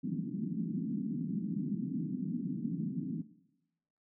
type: band-pass noise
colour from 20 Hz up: pink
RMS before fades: -36 dBFS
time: 0.03-3.22 s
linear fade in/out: 10 ms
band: 160 to 280 Hz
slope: 48 dB/octave
effects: noise-tail reverb RT60 0.9 s tail -17 dB re dry